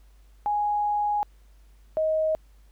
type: tone pair in turn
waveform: sine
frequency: 830 / 629.1 Hz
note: G#5 / D#5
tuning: -1 / +19 cents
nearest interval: perfect fourth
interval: 480 cents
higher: first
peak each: -22 / -21 dBFS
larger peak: second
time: 0.46-1.23 / 1.97-2.35 s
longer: first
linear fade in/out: 0 ms
effects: added 50 Hz sine -51 dBFS peak until 2.71 s + pink hiss -66 dBFS RMS until 2.71 s